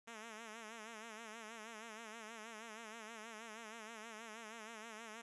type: tone with vibrato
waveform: 5% pulse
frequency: 222.5 Hz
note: A3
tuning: 20 cents sharp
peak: -38 dBFS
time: 0.07-5.22 s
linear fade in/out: 10 ms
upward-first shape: sine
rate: 6.3 Hz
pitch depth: 87 cents each way
effects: resampled to 24000 Hz